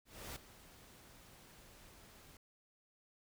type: noise with ADSR envelope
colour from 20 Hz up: pink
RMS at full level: -45 dBFS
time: 0.05-2.37 s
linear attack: 310 ms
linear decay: 7 ms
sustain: -15 dB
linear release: 3 ms
effects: none